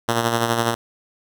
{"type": "tone with tremolo", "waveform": "5% pulse", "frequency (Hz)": 116.54, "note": "A#2", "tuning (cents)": 0, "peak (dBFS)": -5, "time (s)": [0.08, 0.75], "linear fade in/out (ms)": 10, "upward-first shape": "sine", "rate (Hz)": 12, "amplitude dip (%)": 50, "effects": []}